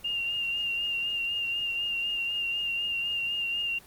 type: tone with vibrato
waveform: sine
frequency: 2794 Hz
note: F7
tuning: in tune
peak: -27 dBFS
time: 0.04-3.79 s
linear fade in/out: 10 ms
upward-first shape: sine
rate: 4 Hz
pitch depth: 28 cents each way
effects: pink hiss -52 dBFS RMS until 3.86 s + Opus 24 kbps